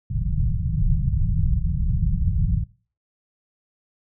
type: low-pass noise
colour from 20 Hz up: pink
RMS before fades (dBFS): -21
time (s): 0.1-2.64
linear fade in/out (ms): 10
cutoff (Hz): 180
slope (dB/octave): 96
effects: noise-tail reverb RT60 0.4 s tail -20 dB re dry